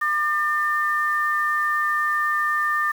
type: tone pair together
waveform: sine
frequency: 1200 / 1798 Hz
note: D6 / A6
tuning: +37 / +37 cents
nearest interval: perfect fifth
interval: 700 cents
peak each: -22 dBFS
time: 0.01-2.92 s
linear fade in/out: 10 ms
effects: 7-bit